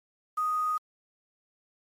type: tone with quantisation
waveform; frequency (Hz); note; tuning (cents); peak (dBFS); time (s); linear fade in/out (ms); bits
sine; 1244.5; D#6; 0; -25; 0.37-0.78; 10; 8
effects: MP3 64 kbps